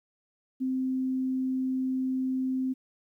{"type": "tone", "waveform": "sine", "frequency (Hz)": 260, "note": "C4", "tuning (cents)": -11, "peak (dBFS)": -26, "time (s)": [0.6, 2.74], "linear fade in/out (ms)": 20, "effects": ["11-bit"]}